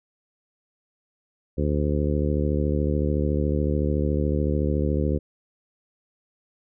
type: harmonic tone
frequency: 73.8 Hz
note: D2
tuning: 9 cents sharp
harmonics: 1 / 2 / 3 / 4 / 5 / 6 / 7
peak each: -24 / -27 / -29 / -30 / -31 / -32 / -32 dBFS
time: 1.57-5.19 s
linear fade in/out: 20 ms
effects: none